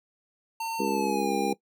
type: tone with pitch glide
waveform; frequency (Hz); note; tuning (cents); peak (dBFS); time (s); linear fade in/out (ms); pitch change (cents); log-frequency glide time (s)
square; 906 to 802.5; A#5 to G5; -50 to +40; -30; 0.6-1.53; 5; -210; 0.8-1.33
type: harmonic tone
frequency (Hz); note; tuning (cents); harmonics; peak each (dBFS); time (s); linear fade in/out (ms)
68; C#2; -33; 3 / 4 / 5 / 6 / 7; -32 / -32 / -32 / -32 / -32; 0.79-1.54; 10
effects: noise-tail reverb RT60 0.1 s tail -20 dB re dry